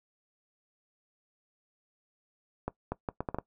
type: accelerating click train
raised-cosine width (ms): 1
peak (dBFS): -18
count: 7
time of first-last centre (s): 2.68-3.386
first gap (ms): 240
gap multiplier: 0.7
effects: noise-tail reverb RT60 0.1 s tail -19 dB re dry